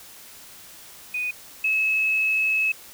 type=tone pair in turn; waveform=sine; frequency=2483 / 2586 Hz; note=D#7 / E7; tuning=-4 / -34 cents; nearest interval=minor second; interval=70 cents; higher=second; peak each=-24 / -19 dBFS; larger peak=second; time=1.14-1.31 / 1.64-2.72 s; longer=second; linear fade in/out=5 ms; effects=white hiss -45 dBFS RMS until 2.93 s